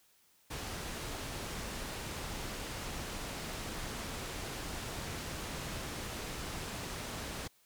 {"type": "low-pass noise", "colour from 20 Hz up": "pink", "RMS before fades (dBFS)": -41, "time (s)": [0.5, 7.48], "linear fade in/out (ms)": 10, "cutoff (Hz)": 10000, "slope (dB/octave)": 12, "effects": ["white hiss -68 dBFS RMS until 7.65 s"]}